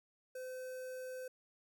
square tone with notch filter, 512 Hz, C5, 38 cents flat, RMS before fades -45 dBFS, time 0.35-1.28 s, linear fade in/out 5 ms, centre 3400 Hz, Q 0.75, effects none

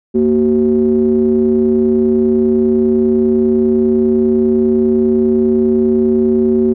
triangle ring-modulated tone, 72.5 Hz, D2, 22 cents flat, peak -4 dBFS, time 0.14-6.74 s, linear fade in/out 20 ms, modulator 305 Hz, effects none

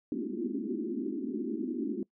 pink band-pass noise, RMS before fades -34 dBFS, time 0.12-2.03 s, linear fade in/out 2 ms, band 210 to 380 Hz, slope 96 dB/octave, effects noise-tail reverb RT60 0.1 s tail -22 dB re dry

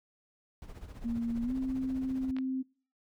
brown noise with tremolo, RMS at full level -42 dBFS, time 0.62-2.31 s, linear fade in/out 0 ms, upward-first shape sine, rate 15 Hz, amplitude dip 70%
sine tone with pitch glide, 233.1 to 261.6 Hz, A#3 to C4, 0 to 0 cents, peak -30 dBFS, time 1.04-2.63 s, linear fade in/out 20 ms, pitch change +200 cents, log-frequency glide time 1.42-1.54 s
clicks, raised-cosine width 0.3 ms, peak -29 dBFS, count 2, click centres 2.366 / 2.386 s
effects noise-tail reverb RT60 0.4 s tail -23 dB re dry

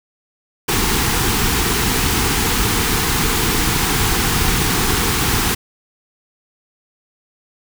pink band-stop noise, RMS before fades -17 dBFS, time 0.68-5.55 s, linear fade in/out 10 ms, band 480 to 730 Hz, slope 96 dB/octave, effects none

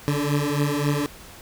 20% pulse beating tone pair, 143.5 / 147.2 Hz, D3 / D3, -40 / +4 cents, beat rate 3.7 Hz, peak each -19 dBFS, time 0.08-1.06 s, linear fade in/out 0 ms, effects pink hiss -44 dBFS RMS until 1.41 s

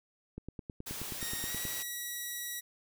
click train, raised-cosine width 3 ms, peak -28 dBFS, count 13, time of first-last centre 0.38-1.653 s, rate 9.43 Hz
white noise, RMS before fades -41 dBFS, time 0.86-1.83 s, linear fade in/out 10 ms
5% pulse tone with pitch glide, 1864.7 to 1930.5 Hz, A#6 to B6, 0 to -40 cents, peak -27 dBFS, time 1.2-2.61 s, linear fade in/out 20 ms, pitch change +60 cents, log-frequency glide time 1.45-1.54 s
effects none

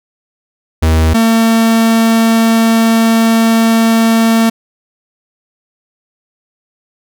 45% pulse tone pair in turn, 80 / 226.3 Hz, D#2 / A3, +49 / +49 cents, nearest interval octave + tritone, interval 1800 cents, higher second, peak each -7 dBFS, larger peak neither, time 0.82-1.14 / 1.14-4.5 s, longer second, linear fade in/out 10 ms, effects none

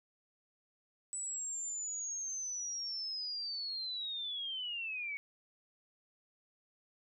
sine linear sweep, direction down, 7970 to 2217 Hz, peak -37 dBFS, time 1.13-5.17 s, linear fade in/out 0 ms, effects none

